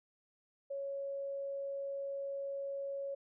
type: tone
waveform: sine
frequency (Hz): 554.4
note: C#5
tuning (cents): 0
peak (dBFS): -37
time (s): 0.7-3.15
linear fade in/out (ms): 10
effects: none